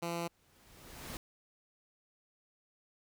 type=tone; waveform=10% pulse; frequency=170 Hz; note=F3; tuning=46 cents flat; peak=-27 dBFS; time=0.02-0.28 s; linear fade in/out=10 ms
type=noise with exponential growth; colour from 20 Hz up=pink; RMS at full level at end=-42 dBFS; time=0.11-1.17 s; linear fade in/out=1 ms; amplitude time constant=230 ms
effects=none